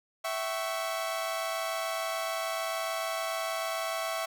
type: chord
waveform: sawtooth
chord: C# diminished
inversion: first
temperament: equal with one note detuned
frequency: 659.3 / 766.1 / 1108.7 Hz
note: E5 / G5 / C#6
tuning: 0 / -40 / 0 cents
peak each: -29 / -35 / -33 dBFS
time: 0.24-4.26 s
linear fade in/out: 10 ms
effects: none